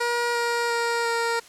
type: tone with pitch steps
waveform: 15% pulse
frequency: 476.8 / 472.7 / 468.6 / 464.6 Hz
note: A#4 / A#4 / A#4 / A#4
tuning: +39 / +24 / +9 / -6 cents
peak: -16 dBFS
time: 0-1.4 s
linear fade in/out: 10 ms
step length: 350 ms
effects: white hiss -48 dBFS RMS until 1.48 s + low-pass 9000 Hz 12 dB/octave